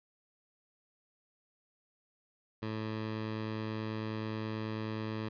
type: tone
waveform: 15% pulse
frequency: 109.3 Hz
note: A2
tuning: 11 cents flat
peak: -29 dBFS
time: 2.62-5.29 s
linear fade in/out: 10 ms
effects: resampled to 11025 Hz